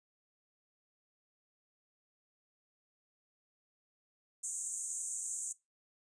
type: band-pass noise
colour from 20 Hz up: white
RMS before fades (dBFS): -40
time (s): 4.43-5.53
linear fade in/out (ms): 10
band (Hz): 6500 to 9100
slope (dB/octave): 96
effects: noise-tail reverb RT60 0.2 s tail -19 dB re dry + resampled to 22050 Hz